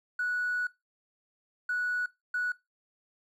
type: tone bursts at uneven times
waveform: triangle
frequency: 1471 Hz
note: F#6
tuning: 11 cents flat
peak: -24 dBFS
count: 3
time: 0.19-0.67 / 1.69-2.06 / 2.34-2.52 s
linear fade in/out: 5 ms
effects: noise-tail reverb RT60 0.2 s tail -21 dB re dry + tanh soft clip ceiling -25 dBFS